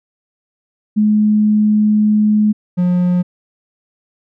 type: tone pair in turn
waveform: sine / triangle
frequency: 211.9 / 178.56 Hz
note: G#3 / F3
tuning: +35 / +39 cents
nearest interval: minor third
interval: 296 cents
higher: first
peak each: -9 dBFS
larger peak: neither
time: 0.96-2.53 / 2.77-3.23 s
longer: first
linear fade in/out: 20 ms
effects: none